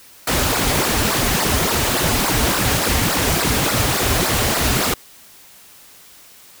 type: noise with flanger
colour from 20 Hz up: pink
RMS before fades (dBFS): -18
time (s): 0.27-4.94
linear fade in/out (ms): 5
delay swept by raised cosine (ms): 0.3 to 6.2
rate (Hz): 3.5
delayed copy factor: -0.9
effects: white hiss -45 dBFS RMS until 6.6 s